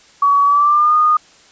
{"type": "tone with pitch glide", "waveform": "sine", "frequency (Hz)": [1132, 1227.3], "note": ["C#6", "D#6"], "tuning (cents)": [36, -24], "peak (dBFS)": -9, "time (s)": [0.22, 1.17], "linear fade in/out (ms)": 5, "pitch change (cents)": 140, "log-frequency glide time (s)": [0.44, 0.95], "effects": ["white hiss -47 dBFS RMS until 1.51 s", "resampled to 16000 Hz"]}